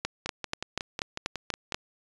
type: two click trains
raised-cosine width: 0.2 ms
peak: -11 / -15 dBFS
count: 8 / 9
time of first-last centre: 0.05-1.745 / 0.26-1.723 s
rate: 4.13 / 5.47 Hz
effects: resampled to 22050 Hz